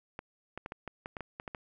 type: clicks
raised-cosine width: 0.5 ms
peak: -24 dBFS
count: 11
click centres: 0.191 / 0.576 / 0.661 / 0.721 / 0.877 / 1.059 / 1.168 / 1.207 / 1.399 / 1.478 / 1.548 s
effects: none